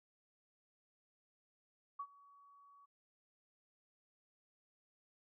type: tone with ADSR envelope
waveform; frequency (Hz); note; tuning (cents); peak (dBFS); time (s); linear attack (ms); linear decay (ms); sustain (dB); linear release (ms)
sine; 1130; C#6; +33; -39; 1.99-2.86; 9; 63; -22; 14
effects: none